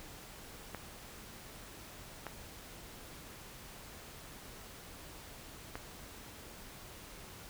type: clicks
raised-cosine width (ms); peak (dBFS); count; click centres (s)
0.5; -25; 3; 0.747 / 2.267 / 5.755
effects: pink hiss -51 dBFS RMS until 7.49 s

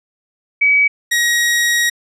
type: tone pair in turn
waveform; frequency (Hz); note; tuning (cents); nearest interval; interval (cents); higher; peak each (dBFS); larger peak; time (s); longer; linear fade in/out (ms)
sine / sawtooth; 2276 / 1895.4; C#7 / A#6; +45 / +28; minor third; 317; first; -9; neither; 0.61-0.88 / 1.11-1.9; second; 10
effects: low-pass 12000 Hz 12 dB/octave

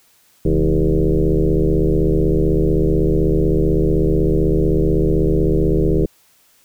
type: tone with frequency modulation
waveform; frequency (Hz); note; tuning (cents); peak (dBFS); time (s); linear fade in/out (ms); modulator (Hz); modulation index
sine; 166.4; E3; +17; -12; 0.45-6.06; 5; 75.9; 3.9
effects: white hiss -55 dBFS RMS until 6.64 s

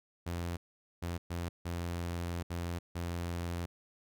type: tone bursts at uneven times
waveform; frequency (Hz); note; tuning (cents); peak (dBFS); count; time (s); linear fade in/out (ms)
sawtooth; 86.2; F2; -22; -31; 6; 0.26-0.57 / 1.02-1.18 / 1.3-1.49 / 1.65-2.43 / 2.5-2.79 / 2.95-3.66; 10
effects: none

